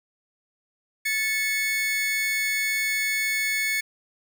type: tone pair together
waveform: 40% pulse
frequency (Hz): 1745.3 / 2199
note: A6 / C#7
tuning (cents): -15 / -14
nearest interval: major third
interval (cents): 401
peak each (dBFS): -29 / -23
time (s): 1.05-3.81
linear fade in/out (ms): 10
effects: none